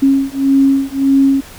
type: beating tone pair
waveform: sine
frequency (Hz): 271.8 / 273.5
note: C#4 / C#4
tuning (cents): -34 / -23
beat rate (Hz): 1.7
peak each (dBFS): -12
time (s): 0.02-1.41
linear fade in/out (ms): 10
effects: pink hiss -36 dBFS RMS until 1.58 s